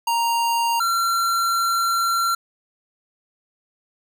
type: tone pair in turn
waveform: square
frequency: 932.3 / 1365.4 Hz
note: A#5 / F6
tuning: 0 / -40 cents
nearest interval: perfect fifth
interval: 660 cents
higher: second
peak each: -19 dBFS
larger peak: neither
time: 0.07-0.8 / 0.8-2.35 s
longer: second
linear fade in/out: 5 ms
effects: none